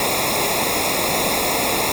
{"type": "noise with comb filter", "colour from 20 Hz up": "pink", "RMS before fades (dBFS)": -20, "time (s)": [0, 1.92], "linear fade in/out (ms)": 2, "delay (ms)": 0.65, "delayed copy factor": -0.95, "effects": []}